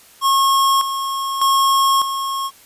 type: tone with tremolo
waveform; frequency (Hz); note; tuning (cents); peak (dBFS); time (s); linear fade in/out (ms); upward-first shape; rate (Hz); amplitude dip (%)
square; 1087; C#6; -34; -13; 0.21-2.51; 50; square; 0.83; 60
effects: white hiss -47 dBFS RMS until 2.65 s + resampled to 32000 Hz